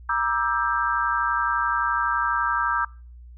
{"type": "chord", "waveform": "sine", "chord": "E half-diminished seventh", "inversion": "second", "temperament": "just", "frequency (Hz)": [949.3, 1186.7, 1318.5, 1582.2], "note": ["Bb5", "D6", "E6", "G6"], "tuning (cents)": [31, 18, 0, 16], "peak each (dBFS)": -26, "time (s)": [0.09, 2.85], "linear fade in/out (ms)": 5, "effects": ["noise-tail reverb RT60 0.4 s tail -25 dB re dry", "added 60 Hz sine -41 dBFS peak until 3.37 s"]}